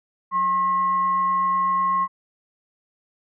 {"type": "tone with frequency modulation", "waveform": "sine", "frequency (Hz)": 1075, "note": "C6", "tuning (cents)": 47, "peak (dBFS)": -18, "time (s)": [0.31, 2.08], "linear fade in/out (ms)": 50, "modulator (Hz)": 892, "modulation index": 0.21, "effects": []}